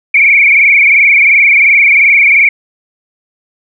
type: tone with frequency modulation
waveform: sine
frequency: 2273 Hz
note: C#7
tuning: 43 cents sharp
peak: -3 dBFS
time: 0.14-2.49 s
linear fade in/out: 5 ms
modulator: 22.8 Hz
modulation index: 5
effects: none